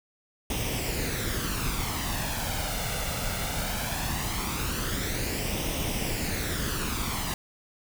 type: noise with flanger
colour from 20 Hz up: pink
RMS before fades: -30 dBFS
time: 0.5-7.34 s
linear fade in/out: 2 ms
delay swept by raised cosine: 0.34 to 1.44 ms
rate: 0.19 Hz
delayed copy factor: +0.55
effects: none